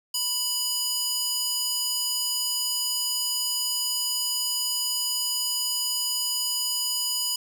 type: tone with high-pass filter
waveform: square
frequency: 988 Hz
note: B5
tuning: in tune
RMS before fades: -27 dBFS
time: 0.14-7.36 s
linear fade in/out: 5 ms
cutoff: 4700 Hz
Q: 1.3
effects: none